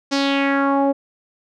sawtooth tone with low-pass filter sweep, 277.2 Hz, C#4, in tune, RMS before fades -18 dBFS, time 0.11-0.93 s, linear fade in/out 20 ms, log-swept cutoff 5600 to 610 Hz, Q 2.9, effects none

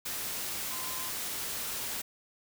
sine tone in noise, 1029 Hz, C6, 29 cents flat, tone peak -44 dBFS, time 0.7-1.1 s, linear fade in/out 10 ms, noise white, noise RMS -36 dBFS, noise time 0.05-2.02 s, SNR -11 dB, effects none

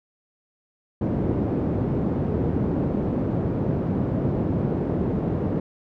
pink band-pass noise, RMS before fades -24 dBFS, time 1.01-5.6 s, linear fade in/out 5 ms, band 110 to 380 Hz, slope 12 dB/octave, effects none

